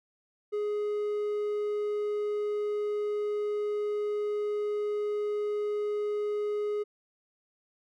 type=tone; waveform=triangle; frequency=417.1 Hz; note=G#4; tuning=7 cents sharp; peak=-26 dBFS; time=0.52-6.84 s; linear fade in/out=20 ms; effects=none